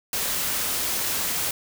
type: noise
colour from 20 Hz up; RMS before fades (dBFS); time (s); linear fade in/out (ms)
white; -26; 0.13-1.51; 2
effects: none